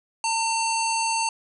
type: harmonic tone with a mistuned harmonic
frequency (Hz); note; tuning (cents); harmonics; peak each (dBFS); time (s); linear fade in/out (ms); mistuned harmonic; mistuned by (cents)
905; A5; +48; 1 / 3 / 5 / 7 / 9 / 10; -24 / -29 / -31 / -32 / -34 / -34; 0.24-1.29; 2; 9; -40
effects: 10-bit